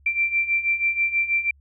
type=beating tone pair; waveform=sine; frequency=2349 / 2355.2 Hz; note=D7 / D7; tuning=0 / +4 cents; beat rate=6.2 Hz; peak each=-25 / -21 dBFS; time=0.06-1.51 s; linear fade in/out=5 ms; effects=added 70 Hz sine -52 dBFS peak until 1.6 s